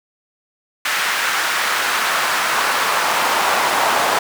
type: noise with high-pass filter sweep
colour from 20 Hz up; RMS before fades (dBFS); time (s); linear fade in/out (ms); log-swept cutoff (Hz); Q
brown; -18; 0.85-4.19; 5; 1600 to 830; 1.4
effects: none